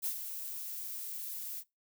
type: noise with ADSR envelope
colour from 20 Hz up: violet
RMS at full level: -33 dBFS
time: 0.02-1.64 s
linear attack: 33 ms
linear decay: 95 ms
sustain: -8 dB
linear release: 58 ms
effects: noise-tail reverb RT60 0.2 s tail -21 dB re dry